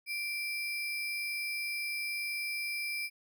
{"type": "tone with sample-and-hold", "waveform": "sine", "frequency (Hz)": 2349, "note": "D7", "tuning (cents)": 0, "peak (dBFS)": -33, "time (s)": [0.06, 3.1], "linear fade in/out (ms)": 50, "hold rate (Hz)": 7350, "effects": []}